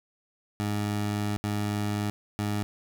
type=tone bursts at uneven times; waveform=20% pulse; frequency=103.83 Hz; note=G#2; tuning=in tune; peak=-22 dBFS; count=3; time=0.6-1.37 / 1.44-2.1 / 2.39-2.63 s; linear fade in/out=0 ms; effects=none